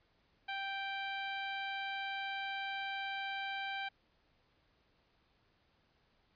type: tone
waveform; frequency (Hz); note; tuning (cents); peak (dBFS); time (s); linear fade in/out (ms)
15% pulse; 784; G5; 0; -31; 0.48-3.89; 10
effects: pink hiss -73 dBFS RMS until 6.35 s + resampled to 11025 Hz